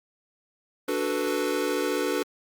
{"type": "chord", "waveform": "square", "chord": "B minor seventh", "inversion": "first", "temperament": "equal", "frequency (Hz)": [293.7, 370, 440, 493.9], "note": ["D4", "F#4", "A4", "B4"], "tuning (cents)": [0, 0, 0, 0], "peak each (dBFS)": -31, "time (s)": [0.88, 2.23], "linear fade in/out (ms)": 5, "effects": ["Opus 32 kbps"]}